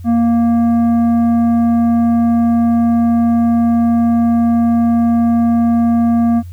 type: tone with tanh clipping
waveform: triangle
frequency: 233.1 Hz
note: A#3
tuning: in tune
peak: -11 dBFS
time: 0.04-6.43 s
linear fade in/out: 50 ms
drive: 13 dB
effects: added 88 Hz sine -27 dBFS peak until 6.52 s + white hiss -53 dBFS RMS until 6.52 s